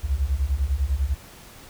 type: beating tone pair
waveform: sine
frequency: 62.7 / 72.7 Hz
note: B1 / D2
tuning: +27 / -17 cents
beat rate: 10 Hz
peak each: -24 / -23 dBFS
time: 0.03-1.15 s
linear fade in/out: 20 ms
effects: pink hiss -46 dBFS RMS until 1.69 s